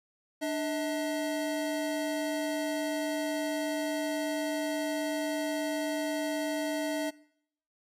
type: tone pair together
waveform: square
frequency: 296.9 / 637.9 Hz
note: D4 / D#5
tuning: +19 / +43 cents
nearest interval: octave + minor second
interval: 1324 cents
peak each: -33 / -34 dBFS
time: 0.41-7.11 s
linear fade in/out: 20 ms
effects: noise-tail reverb RT60 0.7 s tail -22 dB re dry + resampled to 32000 Hz